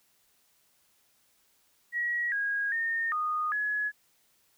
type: tone with pitch steps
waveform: sine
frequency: 1912 / 1640 / 1830 / 1233 / 1690 Hz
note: A#6 / G#6 / A#6 / D#6 / G#6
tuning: +43 / -22 / -32 / -16 / +30 cents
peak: -27 dBFS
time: 1.92-3.92 s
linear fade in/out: 50 ms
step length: 400 ms
effects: white hiss -68 dBFS RMS until 4.57 s